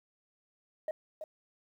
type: tone with echo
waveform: sine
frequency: 622.3 Hz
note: D#5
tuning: in tune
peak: -29 dBFS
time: 0.88-0.91 s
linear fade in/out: 2 ms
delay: 330 ms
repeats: 1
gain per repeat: -9 dB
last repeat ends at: 1.24 s
effects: tanh soft clip ceiling -30 dBFS + 11-bit